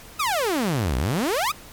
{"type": "exponential two-way sweep", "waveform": "sawtooth", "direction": "down then up", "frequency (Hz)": [1321, 58.27, 1321], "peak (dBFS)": -17, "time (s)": [0.19, 1.52], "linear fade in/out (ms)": 10, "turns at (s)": 0.97, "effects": ["pink hiss -44 dBFS RMS until 1.72 s", "MP3 96 kbps"]}